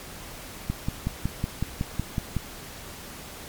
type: click train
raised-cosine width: 5 ms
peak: -13 dBFS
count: 10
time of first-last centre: 0.7-2.367 s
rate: 5.4 Hz
effects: pink hiss -41 dBFS RMS until 3.48 s + MP3 96 kbps